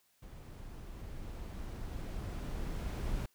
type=noise with level ramp; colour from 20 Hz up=brown; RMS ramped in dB=-49 to -35 dBFS; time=0.22-3.26 s; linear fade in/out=5 ms; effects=white hiss -72 dBFS RMS until 3.34 s